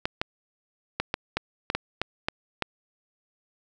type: clicks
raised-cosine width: 0.3 ms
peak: -9 dBFS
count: 10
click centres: 0.055 / 0.215 / 1 / 1.141 / 1.37 / 1.701 / 1.75 / 2.016 / 2.285 / 2.623 s
effects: none